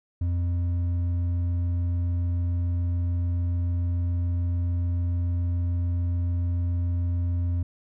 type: tone with hard clipping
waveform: sine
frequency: 87.31 Hz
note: F2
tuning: in tune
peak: -24 dBFS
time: 0.21-7.63 s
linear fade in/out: 5 ms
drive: 4 dB
effects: none